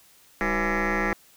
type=tone with frequency modulation; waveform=sine; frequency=830.6 Hz; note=G#5; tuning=in tune; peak=-20 dBFS; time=0.41-1.13 s; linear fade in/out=0 ms; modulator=172 Hz; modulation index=7.5; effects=tanh soft clip ceiling -20 dBFS + white hiss -56 dBFS RMS until 1.36 s